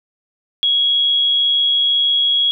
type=tone with amplitude modulation; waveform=sine; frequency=3322 Hz; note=G#7; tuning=in tune; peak=-11 dBFS; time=0.63-2.51 s; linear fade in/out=0 ms; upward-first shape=sine; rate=142 Hz; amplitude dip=30%; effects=none